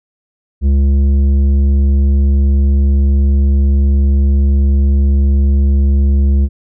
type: tone with tanh clipping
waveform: sine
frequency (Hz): 69.3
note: C#2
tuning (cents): 0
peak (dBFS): -9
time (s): 0.61-6.49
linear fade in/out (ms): 50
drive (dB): 9
effects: none